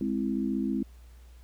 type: chord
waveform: sine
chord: Ab augmented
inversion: none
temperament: equal with one note detuned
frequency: 207.7 / 263.1 / 329.6 Hz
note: Ab3 / C4 / E4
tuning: 0 / +10 / 0 cents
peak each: -30 / -30 / -33 dBFS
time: 0.01-0.83 s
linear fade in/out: 2 ms
effects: added 60 Hz sine -48 dBFS peak until 1.43 s + pink hiss -63 dBFS RMS until 1.43 s